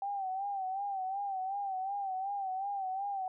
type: tone with vibrato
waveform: sine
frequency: 778 Hz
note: G5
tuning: 13 cents flat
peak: -33 dBFS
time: 0.02-3.28 s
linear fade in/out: 2 ms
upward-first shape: sine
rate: 2.7 Hz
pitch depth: 72 cents each way
effects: none